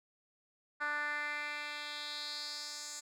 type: tone with band-pass filter sweep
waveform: 10% pulse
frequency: 295.3 Hz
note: D4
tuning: 10 cents sharp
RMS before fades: -40 dBFS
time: 0.8-3.01 s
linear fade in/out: 20 ms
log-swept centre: 1500 to 6900 Hz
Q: 3
effects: none